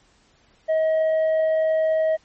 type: tone with tanh clipping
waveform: sine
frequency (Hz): 635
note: D#5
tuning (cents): +35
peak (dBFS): -18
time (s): 0.68-2.17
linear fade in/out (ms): 20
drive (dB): 3
effects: pink hiss -59 dBFS RMS until 2.24 s + MP3 32 kbps